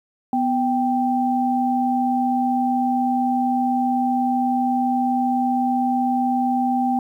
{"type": "tone pair together", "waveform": "sine", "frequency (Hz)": [248.3, 784], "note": ["B3", "G5"], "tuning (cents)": [9, 0], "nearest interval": "octave + minor sixth", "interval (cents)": 1991, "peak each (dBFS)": -20, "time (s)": [0.33, 6.99], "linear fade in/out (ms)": 2, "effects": ["9-bit"]}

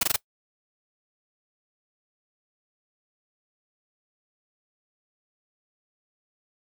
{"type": "noise bursts", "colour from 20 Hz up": "white", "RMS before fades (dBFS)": -22, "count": 4, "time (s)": [0.01, 0.162], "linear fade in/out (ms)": 5, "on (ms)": 23, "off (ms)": 20, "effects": ["noise-tail reverb RT60 0.1 s tail -22 dB re dry"]}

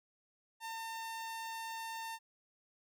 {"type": "tone", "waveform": "sawtooth", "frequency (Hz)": 904, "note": "A5", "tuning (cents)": 47, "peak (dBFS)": -37, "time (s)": [0.6, 2.19], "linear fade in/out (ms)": 50, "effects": []}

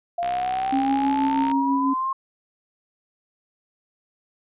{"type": "exponential sweep", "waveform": "sine", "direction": "up", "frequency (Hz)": [689, 1075], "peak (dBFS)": -22, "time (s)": [0.18, 2.13], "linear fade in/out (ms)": 5}
{"type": "click train", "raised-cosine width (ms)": 0.3, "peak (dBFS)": -17, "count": 84, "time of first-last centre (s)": [0.23, 1.515], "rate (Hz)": 64.6}
{"type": "tone with tremolo", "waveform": "sine", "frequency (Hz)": 272.8, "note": "C#4", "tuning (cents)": -28, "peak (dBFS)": -19, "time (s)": [0.72, 1.94], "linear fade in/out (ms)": 10, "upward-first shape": "sine", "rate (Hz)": 6.2, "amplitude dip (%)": 35}
{"effects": ["resampled to 8000 Hz"]}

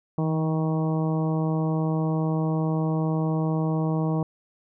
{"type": "harmonic tone with a mistuned harmonic", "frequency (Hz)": 157.9, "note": "D#3", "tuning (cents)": 26, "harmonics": [1, 2, 3, 4, 5, 6, 7], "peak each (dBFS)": [-23, -29, -33, -35, -37, -39, -40], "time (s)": [0.18, 4.23], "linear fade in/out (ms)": 2, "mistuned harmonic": 1, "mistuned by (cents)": 26, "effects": []}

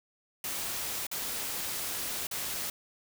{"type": "noise with dropouts", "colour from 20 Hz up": "white", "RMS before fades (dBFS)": -35, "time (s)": [0.44, 2.7], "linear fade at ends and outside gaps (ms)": 2, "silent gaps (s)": [[1.068, 1.114], [2.27, 2.312]], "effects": []}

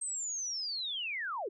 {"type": "linear sweep", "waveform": "sine", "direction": "down", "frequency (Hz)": [8380, 332.6], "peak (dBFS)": -34, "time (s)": [0.01, 1.49], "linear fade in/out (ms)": 10, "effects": []}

